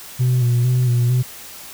sine tone with vibrato, 123.47 Hz, B2, in tune, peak -11 dBFS, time 0.19-1.23 s, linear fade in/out 20 ms, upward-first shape square, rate 2.2 Hz, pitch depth 35 cents each way, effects tanh soft clip ceiling -12 dBFS + white hiss -37 dBFS RMS until 1.73 s

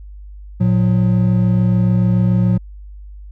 triangle tone pair together, 113.83 / 180.7 Hz, A#2 / F#3, -41 / -41 cents, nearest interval minor sixth, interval 800 cents, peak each -12 dBFS, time 0.6-2.58 s, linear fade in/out 10 ms, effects added 50 Hz sine -32 dBFS peak until 3.31 s

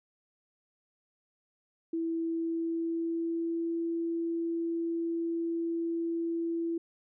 sine tone with pitch glide, 329.6 to 334.2 Hz, E4 to E4, 0 to +24 cents, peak -29 dBFS, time 1.93-6.78 s, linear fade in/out 5 ms, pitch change +24 cents, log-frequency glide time 2.23-3.77 s, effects none

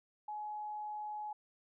sine tone, 844 Hz, G#5, 28 cents sharp, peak -39 dBFS, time 0.28-1.33 s, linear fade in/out 5 ms, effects none

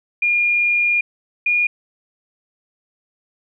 sine tone pair in turn, 2419 / 2433 Hz, D#7 / D#7, -49 / -39 cents, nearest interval unison, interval 10 cents, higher second, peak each -14 dBFS, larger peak neither, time 0.22-1.01 / 1.46-1.67 s, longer first, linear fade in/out 5 ms, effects none

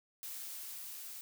blue noise with level ramp, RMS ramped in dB -44 to -47 dBFS, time 0.23-1.21 s, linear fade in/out 0 ms, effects none

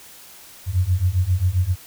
sine beating tone pair, 87.31 / 94.81 Hz, F2 / F#2, 0 / +43 cents, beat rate 7.5 Hz, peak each -20 / -19 dBFS, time 0.66-1.76 s, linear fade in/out 50 ms, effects white hiss -44 dBFS RMS until 1.86 s

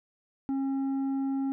sine tone with tanh clipping, 271.1 Hz, C#4, 38 cents flat, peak -28 dBFS, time 0.49-1.52 s, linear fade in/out 0 ms, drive 6 dB, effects none

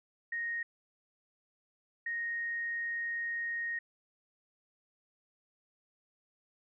sine tone bursts at uneven times, 1864.7 Hz, A#6, in tune, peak -33 dBFS, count 2, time 0.32-0.63 / 2.06-3.79 s, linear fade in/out 5 ms, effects none

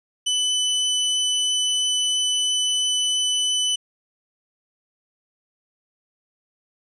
sawtooth tone, 2999 Hz, F#7, 23 cents sharp, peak -16 dBFS, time 0.26-3.76 s, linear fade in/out 10 ms, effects resampled to 22050 Hz

